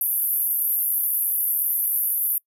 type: band-pass noise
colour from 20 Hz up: pink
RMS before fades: -23 dBFS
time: 0.01-2.38 s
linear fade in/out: 2 ms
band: 11000 to 14000 Hz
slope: 96 dB/octave
effects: noise-tail reverb RT60 0.1 s tail -26 dB re dry